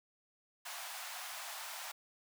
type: high-pass noise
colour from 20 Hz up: pink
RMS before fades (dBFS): -45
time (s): 0.65-1.92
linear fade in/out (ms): 10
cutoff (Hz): 680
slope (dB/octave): 48
effects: none

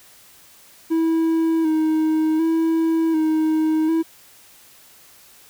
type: tone with vibrato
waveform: triangle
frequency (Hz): 320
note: D#4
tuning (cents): +49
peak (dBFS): -14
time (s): 0.9-4.03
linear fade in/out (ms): 20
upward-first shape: square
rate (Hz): 0.67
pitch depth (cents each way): 31
effects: white hiss -49 dBFS RMS until 5.49 s

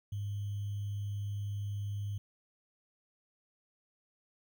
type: tone with sample-and-hold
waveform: sine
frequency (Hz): 101.6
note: G#2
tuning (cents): -38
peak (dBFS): -34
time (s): 0.12-2.18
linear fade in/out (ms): 5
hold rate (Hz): 3150
effects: none

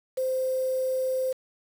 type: tone with quantisation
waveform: sine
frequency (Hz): 519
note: C5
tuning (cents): -14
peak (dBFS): -24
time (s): 0.17-1.33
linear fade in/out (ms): 10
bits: 7
effects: none

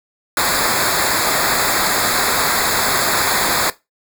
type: noise with comb filter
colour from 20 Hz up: pink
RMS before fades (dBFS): -17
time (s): 0.37-3.7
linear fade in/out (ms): 2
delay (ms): 0.34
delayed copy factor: -0.9
effects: noise-tail reverb RT60 0.2 s tail -17 dB re dry

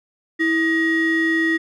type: ring-modulated tone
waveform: triangle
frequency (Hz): 784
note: G5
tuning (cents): 0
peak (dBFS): -11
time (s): 0.39-1.58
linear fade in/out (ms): 20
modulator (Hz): 1110
effects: none

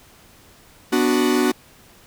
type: chord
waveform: 45% pulse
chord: B minor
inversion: none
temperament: equal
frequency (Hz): 246.9 / 293.7 / 370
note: B3 / D4 / F#4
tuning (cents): 0 / 0 / 0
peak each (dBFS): -20 / -21 / -20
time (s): 0.92-1.52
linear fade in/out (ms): 10
effects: pink hiss -50 dBFS RMS until 2.06 s

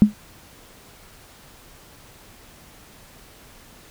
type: tone with exponential decay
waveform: sine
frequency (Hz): 209.7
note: G#3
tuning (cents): +17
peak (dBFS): -3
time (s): 0.02-0.14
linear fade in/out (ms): 0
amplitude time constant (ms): 24
effects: pink hiss -48 dBFS RMS until 3.9 s

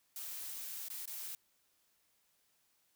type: noise with dropouts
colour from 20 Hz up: blue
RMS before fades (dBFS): -44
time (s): 0.16-1.35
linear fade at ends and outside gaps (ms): 1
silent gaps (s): 0.884-0.901 / 1.056-1.076
effects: white hiss -75 dBFS RMS until 2.95 s

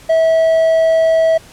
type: tone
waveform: triangle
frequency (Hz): 649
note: E5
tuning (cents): -27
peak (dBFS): -7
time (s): 0.09-1.38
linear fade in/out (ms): 10
effects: pink hiss -41 dBFS RMS until 1.52 s + low-pass 11000 Hz 12 dB/octave

